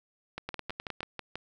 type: two click trains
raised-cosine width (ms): 0.3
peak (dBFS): -20 / -19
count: 7 / 6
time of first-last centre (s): 0.38-1.356 / 0.49-1.006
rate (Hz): 6.15 / 9.69
effects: none